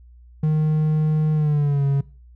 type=tone with pitch glide; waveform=triangle; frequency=154.4 to 139.15 Hz; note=D#3 to C#3; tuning=-13 to +7 cents; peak=-14 dBFS; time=0.43-2.01 s; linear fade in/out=5 ms; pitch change=-180 cents; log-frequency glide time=1.34-1.85 s; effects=noise-tail reverb RT60 0.4 s tail -22 dB re dry + added 60 Hz sine -44 dBFS peak until 2.35 s